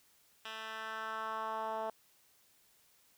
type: tone with band-pass filter sweep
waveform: 10% pulse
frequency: 220.6 Hz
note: A3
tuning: 5 cents sharp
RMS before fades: -40 dBFS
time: 0.45-1.9 s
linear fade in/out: 2 ms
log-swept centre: 2500 to 720 Hz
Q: 2.1
effects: white hiss -68 dBFS RMS until 3.17 s